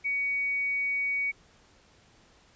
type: tone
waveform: sine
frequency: 2250 Hz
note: C#7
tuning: 25 cents sharp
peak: -26 dBFS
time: 0.04-1.32 s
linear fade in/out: 20 ms
effects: pink hiss -60 dBFS RMS until 2.55 s + resampled to 16000 Hz